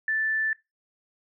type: tone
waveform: sine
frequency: 1760 Hz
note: A6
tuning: in tune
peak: -23 dBFS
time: 0.08-0.53 s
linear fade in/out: 2 ms
effects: noise-tail reverb RT60 0.2 s tail -21 dB re dry